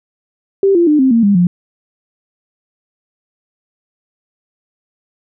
sine tone with pitch steps, 392 / 343.2 / 300.5 / 263.1 / 230.4 / 201.7 / 176.65 Hz, G4 / F4 / D4 / C4 / A#3 / G3 / F3, 0 / -30 / +40 / +10 / -20 / +50 / +20 cents, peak -7 dBFS, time 0.63-1.47 s, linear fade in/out 2 ms, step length 120 ms, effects none

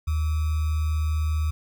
sine tone with sample-and-hold, 77.6 Hz, D#2, 4 cents flat, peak -21 dBFS, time 0.07-1.51 s, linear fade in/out 10 ms, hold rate 1225 Hz, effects none

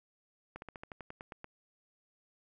slowing click train, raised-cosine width 0.5 ms, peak -29 dBFS, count 11, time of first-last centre 0.56-1.444 s, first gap 61 ms, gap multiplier 1.08, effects none

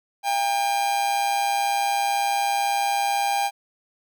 45% pulse tone with amplitude modulation, 802 Hz, G5, 39 cents sharp, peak -18 dBFS, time 0.23-3.51 s, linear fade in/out 50 ms, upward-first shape sine, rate 120 Hz, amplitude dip 55%, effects none

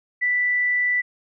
sine tone, 1975.5 Hz, B6, in tune, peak -18 dBFS, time 0.21-1.02 s, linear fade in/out 20 ms, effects none

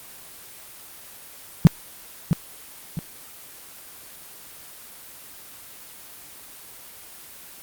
sine tone with echo, 162.7 Hz, E3, 22 cents flat, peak -5 dBFS, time 1.65-1.67 s, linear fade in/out 0 ms, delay 660 ms, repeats 2, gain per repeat -9 dB, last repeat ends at 2.99 s, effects white hiss -43 dBFS RMS until 7.62 s + Opus 24 kbps

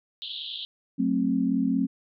white band-pass noise, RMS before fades -36 dBFS, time 0.22-0.65 s, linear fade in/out 0 ms, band 3000 to 4000 Hz, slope 96 dB/octave
sine chord, F# diminished, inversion none, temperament just, 185 / 222 / 266.4 Hz, F#3 / A3 / C4, 0 / +16 / +31 cents, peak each -28 / -27 / -24 dBFS, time 0.98-1.87 s, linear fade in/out 20 ms
effects none

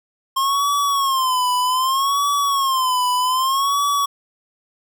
square tone with vibrato, 1065 Hz, C6, 30 cents sharp, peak -17 dBFS, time 0.36-4.06 s, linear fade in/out 10 ms, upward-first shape sine, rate 0.64 Hz, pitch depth 120 cents each way, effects none

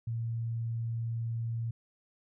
sine tone, 115.2 Hz, A#2, 20 cents flat, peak -31 dBFS, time 0.07-1.71 s, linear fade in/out 5 ms, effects none

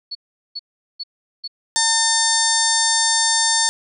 sine tone bursts, 4413 Hz, C#8, 9 cents flat, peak -25 dBFS, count 6, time 0.11-2.362 s, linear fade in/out 10 ms, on 42 ms, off 400 ms
harmonic tone, 900 Hz, A5, 39 cents sharp, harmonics 1 / 2 / 4 / 5 / 6 / 7 / 8 / 9 / 10, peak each -24 / -24 / -24 / -24 / -24 / -24 / -24 / -24 / -24 dBFS, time 1.76-3.69 s, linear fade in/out 0 ms
effects none

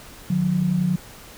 sine tone pair together, 150.43 / 181.3 Hz, D3 / F#3, +42 / -35 cents, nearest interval minor third, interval 323 cents, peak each -24 / -19 dBFS, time 0.3-0.96 s, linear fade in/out 5 ms, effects pink hiss -43 dBFS RMS until 1.37 s

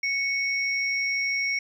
sine tone pair together, 2217 / 5579 Hz, C#7 / F8, 0 / -3 cents, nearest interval octave + major third, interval 1597 cents, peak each -24 / -32 dBFS, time 0.03-1.59 s, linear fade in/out 5 ms, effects 10-bit

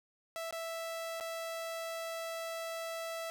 sawtooth tone with dropouts, 659.3 Hz, E5, in tune, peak -34 dBFS, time 0.36-3.3 s, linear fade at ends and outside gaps 0 ms, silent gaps 0.509-0.526 / 1.2-1.208 s, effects none

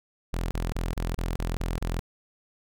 sawtooth tone bursts, 42.45 Hz, F1, 48 cents flat, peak -23 dBFS, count 8, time 0.33-1.994 s, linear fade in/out 0 ms, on 180 ms, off 32 ms, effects none

